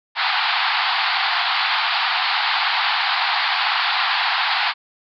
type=band-pass noise; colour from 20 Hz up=pink; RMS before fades=-20 dBFS; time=0.15-4.74 s; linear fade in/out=50 ms; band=730 to 4700 Hz; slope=96 dB/octave; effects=none